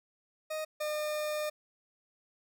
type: tone pair in turn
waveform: 40% pulse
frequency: 622.3 / 605.3 Hz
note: D#5 / D#5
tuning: 0 / -48 cents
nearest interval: unison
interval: 48 cents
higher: first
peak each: -33 / -31 dBFS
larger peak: second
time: 0.5-0.65 / 0.8-1.5 s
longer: second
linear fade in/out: 10 ms
effects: none